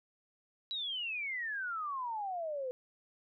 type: exponential sweep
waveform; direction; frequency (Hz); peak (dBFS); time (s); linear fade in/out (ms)
sine; down; 3951 to 493.9; -35; 0.71-2.71; 0
effects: none